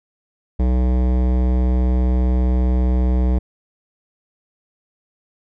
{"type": "tone with hard clipping", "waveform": "sine", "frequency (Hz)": 62.5, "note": "B1", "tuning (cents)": 21, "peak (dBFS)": -16, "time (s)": [0.59, 3.39], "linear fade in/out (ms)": 10, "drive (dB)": 17, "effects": []}